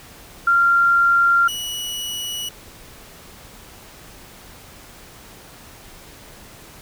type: tone pair in turn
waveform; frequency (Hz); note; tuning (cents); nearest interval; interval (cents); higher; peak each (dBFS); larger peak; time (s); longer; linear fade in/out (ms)
sine / sawtooth; 1385 / 2935; F6 / F#7; -15 / -15; octave + minor second; 1300; second; -12 / -22; first; 0.47-1.48 / 1.48-2.49; neither; 5
effects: pink hiss -43 dBFS RMS until 6.81 s